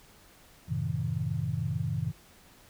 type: chord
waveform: sine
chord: F# diminished seventh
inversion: none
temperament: just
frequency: 92.5 / 111 / 133.2 / 159.84 Hz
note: F#2 / A2 / C3 / Eb3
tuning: 0 / +16 / +31 / +47 cents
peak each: -36 / -34 / -33 / -33 dBFS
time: 0.68-2.12 s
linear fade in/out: 20 ms
effects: pink hiss -57 dBFS RMS until 2.69 s